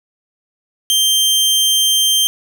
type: tone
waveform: sawtooth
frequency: 3150 Hz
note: G7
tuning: 8 cents sharp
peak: -8 dBFS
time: 0.9-2.27 s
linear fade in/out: 0 ms
effects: none